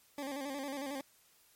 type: tone with vibrato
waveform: 20% pulse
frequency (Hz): 277.2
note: C#4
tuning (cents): 0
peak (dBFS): -33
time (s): 0.18-1.01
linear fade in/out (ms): 2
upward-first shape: square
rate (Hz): 11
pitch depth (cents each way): 66
effects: white hiss -66 dBFS RMS until 1.55 s + MP3 64 kbps